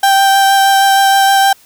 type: tone with vibrato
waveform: 35% pulse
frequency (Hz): 784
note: G5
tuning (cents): 0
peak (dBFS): -5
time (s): 0.03-1.53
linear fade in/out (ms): 5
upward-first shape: triangle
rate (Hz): 6.4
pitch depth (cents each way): 13
effects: white hiss -46 dBFS RMS until 1.65 s